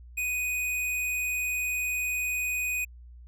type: tone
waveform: square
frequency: 2490 Hz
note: D#7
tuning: 1 cent sharp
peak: -28 dBFS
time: 0.17-2.85 s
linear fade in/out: 10 ms
effects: added 60 Hz sine -45 dBFS peak until 3.27 s